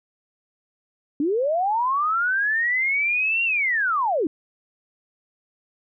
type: linear two-way sweep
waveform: sine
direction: up then down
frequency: 272.3 to 2777 to 272.3 Hz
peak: -19 dBFS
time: 1.2-4.27 s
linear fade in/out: 2 ms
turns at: 3.44 s
effects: none